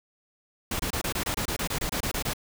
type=noise bursts; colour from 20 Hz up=pink; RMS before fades=-29 dBFS; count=15; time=0.71-2.335 s; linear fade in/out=5 ms; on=85 ms; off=25 ms; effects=none